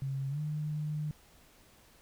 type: tone with pitch glide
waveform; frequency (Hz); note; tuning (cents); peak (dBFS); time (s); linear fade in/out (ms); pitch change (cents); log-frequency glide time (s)
sine; 135.7 to 151.44; C#3 to D#3; -36 to -47; -32; 0.02-1.11; 0; +189; 0.29-0.39
effects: pink hiss -61 dBFS RMS until 2.01 s